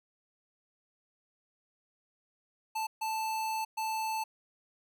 square tone bursts at uneven times, 880 Hz, A5, in tune, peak -32 dBFS, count 3, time 2.75-2.87 / 3.01-3.65 / 3.77-4.24 s, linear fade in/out 10 ms, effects none

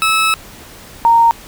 20% pulse / sine tone pair in turn, 1300 / 925.9 Hz, E6 / A#5, -24 / -12 cents, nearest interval tritone, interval 588 cents, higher first, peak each -6 dBFS, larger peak neither, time 0.02-0.34 / 1.05-1.31 s, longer first, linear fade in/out 0 ms, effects pink hiss -37 dBFS RMS until 1.47 s

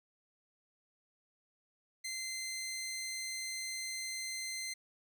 15% pulse tone, 2073 Hz, C7, 17 cents flat, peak -32 dBFS, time 2.04-4.74 s, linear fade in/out 10 ms, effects none

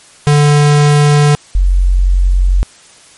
square / sine tone pair in turn, 146.83 / 45.57 Hz, D3 / F#1, 0 / -26 cents, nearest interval octave + minor sixth, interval 2026 cents, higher first, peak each -6 dBFS, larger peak neither, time 0.27-1.35 / 1.55-2.63 s, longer neither, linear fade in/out 0 ms, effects white hiss -41 dBFS RMS until 3.17 s + MP3 48 kbps

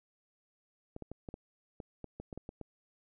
clicks, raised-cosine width 2 ms, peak -29 dBFS, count 12, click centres 0.964 / 1.023 / 1.116 / 1.288 / 1.341 / 1.802 / 2.043 / 2.2 / 2.328 / 2.376 / 2.491 / 2.613 s, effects none

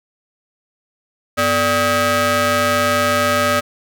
sawtooth ring-modulated tone, 341.2 Hz, F4, 40 cents flat, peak -7 dBFS, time 1.37-3.61 s, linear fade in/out 20 ms, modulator 927 Hz, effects none

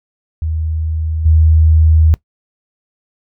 sine tone with level steps, 79.3 Hz, D#2, 33 cents sharp, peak -15 / -6 dBFS, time 0.42-2.14 s, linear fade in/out 0 ms, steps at 1.25 s, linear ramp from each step 10 ms, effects noise-tail reverb RT60 0.1 s tail -20 dB re dry

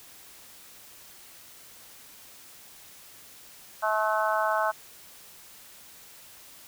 harmonic tone, 215.8 Hz, A3, 33 cents flat, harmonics 3 / 4 / 5 / 6 / 7, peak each -28 / -29 / -30 / -31 / -31 dBFS, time 3.82-4.72 s, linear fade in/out 20 ms, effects white hiss -50 dBFS RMS until 6.67 s

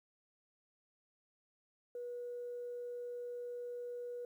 sine tone, 485.2 Hz, B4, 31 cents flat, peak -40 dBFS, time 1.95-4.25 s, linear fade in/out 2 ms, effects tanh soft clip ceiling -36 dBFS + 12-bit

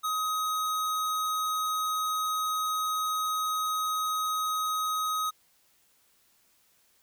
square tone, 1261 Hz, D#6, 23 cents sharp, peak -28 dBFS, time 0.03-5.31 s, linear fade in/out 20 ms, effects white hiss -66 dBFS RMS until 7.02 s

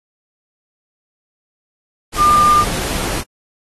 sine tone in noise, 1201 Hz, D6, 38 cents sharp, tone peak -8 dBFS, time 2.17-2.65 s, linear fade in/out 50 ms, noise pink, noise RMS -22 dBFS, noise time 2.12-3.24 s, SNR +11 dB, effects AAC 32 kbps

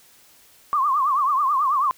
sine tone with vibrato, 1122 Hz, C#6, 21 cents sharp, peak -17 dBFS, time 0.73-1.91 s, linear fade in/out 0 ms, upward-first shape triangle, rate 9.2 Hz, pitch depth 170 cents each way, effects white hiss -53 dBFS RMS until 1.97 s

